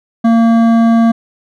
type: tone with hard clipping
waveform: sine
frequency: 229.2 Hz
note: A#3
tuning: 29 cents flat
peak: -8 dBFS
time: 0.24-1.12 s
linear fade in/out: 10 ms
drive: 11 dB
effects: none